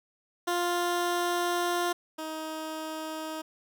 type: tone pair in turn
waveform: 15% pulse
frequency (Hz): 350.3 / 315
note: F4 / D#4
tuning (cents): +5 / +21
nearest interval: major second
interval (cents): 184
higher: first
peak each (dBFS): -20 / -28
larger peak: first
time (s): 0.47-1.93 / 2.18-3.42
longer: first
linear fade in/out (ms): 10
effects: none